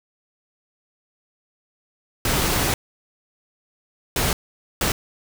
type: noise bursts at uneven times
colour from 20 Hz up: pink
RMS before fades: -21 dBFS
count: 3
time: 2.25-2.74 / 4.16-4.33 / 4.81-4.92 s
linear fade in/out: 2 ms
effects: none